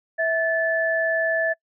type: tone pair together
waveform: sine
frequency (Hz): 652.8 / 1741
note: E5 / A6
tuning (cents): -17 / -19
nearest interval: octave + perfect fourth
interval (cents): 1698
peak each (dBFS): -22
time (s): 0.18-1.54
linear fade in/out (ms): 20
effects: noise-tail reverb RT60 0.1 s tail -25 dB re dry